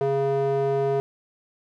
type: tone with band-pass filter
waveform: square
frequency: 137.6 Hz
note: C#3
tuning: 12 cents flat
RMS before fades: -23 dBFS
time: 0.01-1 s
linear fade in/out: 0 ms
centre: 510 Hz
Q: 4.4
effects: none